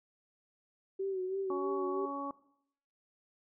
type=tone with vibrato; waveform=sine; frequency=379.5 Hz; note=F#4; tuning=44 cents sharp; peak=-32 dBFS; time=0.99-2.06 s; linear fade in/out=10 ms; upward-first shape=sine; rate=3.1 Hz; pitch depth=52 cents each way
type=harmonic tone; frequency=280 Hz; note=C#4; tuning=18 cents sharp; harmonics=1 / 2 / 3 / 4; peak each=-40 / -44 / -44 / -39 dBFS; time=1.5-2.31 s; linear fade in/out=2 ms
effects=noise-tail reverb RT60 0.7 s tail -18 dB re dry